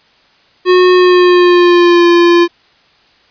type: tone with pitch glide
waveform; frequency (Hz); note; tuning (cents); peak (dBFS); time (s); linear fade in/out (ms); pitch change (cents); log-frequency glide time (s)
square; 364.1 to 345.1; F#4 to F4; -28 to -21; -5; 0.65-2.48; 50; -93; 0.94-2.07
effects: white hiss -49 dBFS RMS until 3.3 s + resampled to 11025 Hz